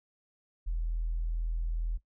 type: tone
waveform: sine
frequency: 41.1 Hz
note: E1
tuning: 4 cents flat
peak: -28 dBFS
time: 0.66-1.98 s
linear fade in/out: 20 ms
effects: noise-tail reverb RT60 0.1 s tail -17 dB re dry + tanh soft clip ceiling -24 dBFS